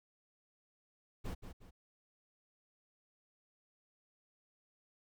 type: noise with echo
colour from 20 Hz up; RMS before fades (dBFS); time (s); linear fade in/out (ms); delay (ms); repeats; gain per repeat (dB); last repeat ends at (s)
brown; -39; 1.24-1.35; 20; 180; 2; -8; 1.71
effects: none